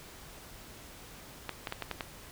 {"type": "clicks", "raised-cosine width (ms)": 0.3, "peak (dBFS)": -18, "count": 6, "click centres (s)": [1.493, 1.672, 1.724, 1.823, 1.913, 2.008], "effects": ["pink hiss -50 dBFS RMS until 2.31 s"]}